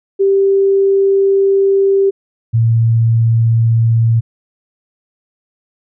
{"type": "tone pair in turn", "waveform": "sine", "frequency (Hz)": [392, 114.47], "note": ["G4", "A#2"], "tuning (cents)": [0, -31], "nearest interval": "octave + major sixth", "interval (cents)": 2131, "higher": "first", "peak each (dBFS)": -8, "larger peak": "neither", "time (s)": [[0.19, 2.11], [2.53, 4.21]], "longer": "first", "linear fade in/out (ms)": 20, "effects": []}